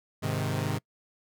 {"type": "chord", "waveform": "sawtooth", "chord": "Ab major", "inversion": "none", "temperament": "equal", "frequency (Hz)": [103.83, 130.81, 155.56], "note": ["Ab2", "C3", "Eb3"], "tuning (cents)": [0, 0, 0], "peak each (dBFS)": -28, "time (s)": [0.22, 0.79], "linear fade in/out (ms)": 20, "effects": ["noise-tail reverb RT60 0.1 s tail -25 dB re dry"]}